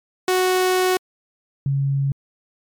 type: tone pair in turn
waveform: sawtooth / sine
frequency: 369.3 / 138.33 Hz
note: F#4 / C#3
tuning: -3 / -3 cents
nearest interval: octave + perfect fourth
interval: 1700 cents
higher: first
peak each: -12 / -17 dBFS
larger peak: first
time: 0.28-0.97 / 1.66-2.12 s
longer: first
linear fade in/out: 2 ms
effects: MP3 96 kbps